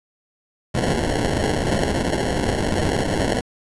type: noise with sample-and-hold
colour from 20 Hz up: violet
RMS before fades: -21 dBFS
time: 0.74-3.41 s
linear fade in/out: 10 ms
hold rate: 1225 Hz
effects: resampled to 24000 Hz